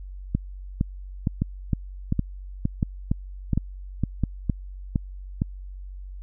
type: two click trains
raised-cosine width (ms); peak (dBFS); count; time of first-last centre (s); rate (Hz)
5; -9 / -9; 12 / 5; 0.35-5.419 / 1.42-4.237; 2.17 / 1.42
effects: added 47 Hz sine -35 dBFS peak until 6.22 s